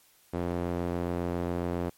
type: tone with band-pass filter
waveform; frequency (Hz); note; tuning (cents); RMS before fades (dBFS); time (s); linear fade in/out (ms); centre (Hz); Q
sawtooth; 87.31; F2; 0; -31; 0.33-1.9; 10; 420; 0.8
effects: white hiss -62 dBFS RMS until 1.97 s + MP3 64 kbps